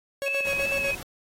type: tone with tremolo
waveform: 45% pulse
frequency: 554.4 Hz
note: C#5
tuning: in tune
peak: -27 dBFS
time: 0.22-0.92 s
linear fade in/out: 0 ms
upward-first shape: square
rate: 8 Hz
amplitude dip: 65%
type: tone with vibrato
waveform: sine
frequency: 2581 Hz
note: E7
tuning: 37 cents flat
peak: -25 dBFS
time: 0.26-0.95 s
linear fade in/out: 5 ms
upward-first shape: sine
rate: 2.7 Hz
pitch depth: 35 cents each way
type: noise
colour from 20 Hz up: pink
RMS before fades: -40 dBFS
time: 0.45-1.03 s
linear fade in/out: 2 ms
effects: AAC 48 kbps